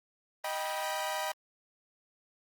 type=chord; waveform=sawtooth; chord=Eb augmented; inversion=none; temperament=equal with one note detuned; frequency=622.3 / 784 / 973.6 Hz; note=Eb5 / G5 / B5; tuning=0 / 0 / -25 cents; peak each=-33 dBFS; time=0.44-1.32 s; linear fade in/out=5 ms; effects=Opus 24 kbps